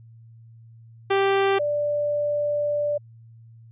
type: tone pair in turn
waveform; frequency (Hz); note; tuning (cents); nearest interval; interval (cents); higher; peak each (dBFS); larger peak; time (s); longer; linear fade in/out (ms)
sawtooth / sine; 392 / 587.3; G4 / D5; 0 / 0; perfect fifth; 700; second; -14 / -21; first; 1.1-1.59 / 1.59-2.98; second; 10
effects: added 114 Hz sine -45 dBFS peak until 3.71 s + resampled to 8000 Hz